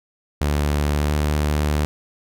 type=tone with pitch glide; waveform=sawtooth; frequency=73.42 to 74.66 Hz; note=D2 to D2; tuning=0 to +29 cents; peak=-14 dBFS; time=0.41-1.85 s; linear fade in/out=0 ms; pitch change=+29 cents; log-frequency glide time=0.97-1.13 s; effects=none